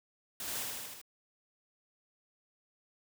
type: noise with echo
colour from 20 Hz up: white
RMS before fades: -40 dBFS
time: 0.4-0.63 s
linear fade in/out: 2 ms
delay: 77 ms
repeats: 5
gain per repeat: -2 dB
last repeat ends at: 1.015 s
effects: none